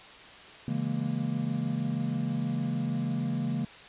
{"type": "chord", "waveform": "triangle", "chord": "A# half-diminished seventh", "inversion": "first", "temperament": "equal with one note detuned", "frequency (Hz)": [138.59, 164.81, 206.7, 233.1], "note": ["C#3", "E3", "G#3", "A#3"], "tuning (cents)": [0, 0, -8, 0], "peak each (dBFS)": [-31, -32, -33, -30], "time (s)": [0.68, 3.65], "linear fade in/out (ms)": 2, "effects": ["white hiss -48 dBFS RMS until 3.88 s", "resampled to 8000 Hz"]}